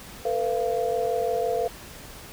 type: tone cluster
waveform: sine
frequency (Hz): 454 / 500 / 688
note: A#4 / B4 / F5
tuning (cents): -46 / +21 / -26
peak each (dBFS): -27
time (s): 0.25-1.68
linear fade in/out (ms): 5
effects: pink hiss -43 dBFS RMS until 2.32 s